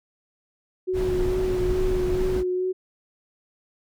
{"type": "tone with vibrato", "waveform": "sine", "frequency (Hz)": 368, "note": "F#4", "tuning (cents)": -9, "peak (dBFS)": -22, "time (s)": [0.87, 2.73], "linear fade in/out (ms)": 20, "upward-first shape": "sine", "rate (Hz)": 2.3, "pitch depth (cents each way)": 20}
{"type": "noise", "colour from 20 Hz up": "brown", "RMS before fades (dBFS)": -27, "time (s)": [0.93, 2.44], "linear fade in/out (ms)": 50}
{"effects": []}